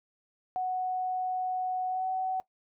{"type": "tone with pitch glide", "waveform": "sine", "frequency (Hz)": [740, 751.6], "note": ["F#5", "F#5"], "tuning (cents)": [0, 27], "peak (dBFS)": -28, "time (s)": [0.56, 2.4], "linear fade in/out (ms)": 0, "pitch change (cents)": 27, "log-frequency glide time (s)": [1.88, 2.06], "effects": ["noise-tail reverb RT60 0.1 s tail -19 dB re dry"]}